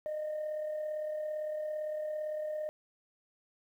sine tone with amplitude modulation, 612 Hz, D#5, 29 cents flat, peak -30 dBFS, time 0.06-2.69 s, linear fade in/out 0 ms, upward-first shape sine, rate 37.7 Hz, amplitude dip 45%, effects tanh soft clip ceiling -31 dBFS + 11-bit

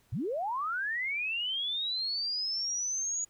sine linear sweep, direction up, 82.7 to 6840 Hz, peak -30 dBFS, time 0.12-3.25 s, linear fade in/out 10 ms, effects pink hiss -67 dBFS RMS until 3.29 s

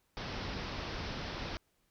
pink low-pass noise, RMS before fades -40 dBFS, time 0.17-1.57 s, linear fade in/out 0 ms, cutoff 5600 Hz, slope 96 dB/octave, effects pink hiss -75 dBFS RMS until 1.9 s

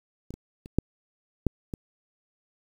clicks, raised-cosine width 3 ms, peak -25 / -26 / -29 / -8 / -9 / -20 dBFS, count 6, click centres 0.306 / 0.34 / 0.659 / 0.786 / 1.467 / 1.738 s, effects 8-bit

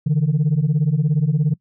sine beating tone pair, 142.1 / 159.1 Hz, C#3 / D#3, +43 / +39 cents, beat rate 17 Hz, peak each -16 dBFS, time 0.06-1.54 s, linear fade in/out 10 ms, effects noise-tail reverb RT60 0.1 s tail -23 dB re dry + tanh soft clip ceiling -11 dBFS

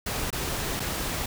pink noise with dropouts, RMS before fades -30 dBFS, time 0.06-1.26 s, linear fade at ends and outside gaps 5 ms, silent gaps 0.305-0.327 / 0.797-0.801 s, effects none

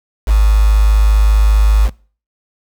sine tone with quantisation, 52.5 Hz, G#1, 19 cents sharp, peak -6 dBFS, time 0.26-1.9 s, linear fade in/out 50 ms, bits 4, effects noise-tail reverb RT60 0.4 s tail -23 dB re dry

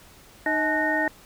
sine tone cluster, 307.7 / 632 / 861 / 1487 / 1845 Hz, D#4 / D#5 / A5 / F#6 / A#6, -19 / +27 / -38 / +8 / -18 cents, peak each -28 / -28 / -29 / -33 / -24 dBFS, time 0.46-1.08 s, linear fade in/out 2 ms, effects pink hiss -51 dBFS RMS until 1.25 s

